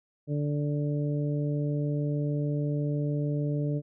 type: harmonic tone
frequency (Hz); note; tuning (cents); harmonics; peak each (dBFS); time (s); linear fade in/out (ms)
146.4; D3; -5; 1 / 2 / 3 / 4; -27 / -33 / -37 / -39; 0.27-3.82; 50
effects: none